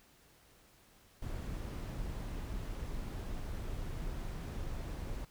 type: noise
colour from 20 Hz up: brown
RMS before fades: -40 dBFS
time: 1.22-5.25 s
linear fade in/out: 5 ms
effects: pink hiss -64 dBFS RMS until 5.3 s